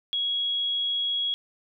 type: tone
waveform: sine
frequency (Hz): 3322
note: G#7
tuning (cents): 0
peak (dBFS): -24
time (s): 0.13-1.34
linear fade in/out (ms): 0
effects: none